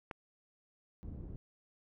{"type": "click", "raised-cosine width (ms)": 0.5, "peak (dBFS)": -26, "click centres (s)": 0.112}
{"type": "low-pass noise", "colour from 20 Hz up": "pink", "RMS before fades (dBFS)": -45, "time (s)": [1.03, 1.36], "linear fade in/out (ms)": 0, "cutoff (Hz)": 240, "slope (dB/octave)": 12}
{"effects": []}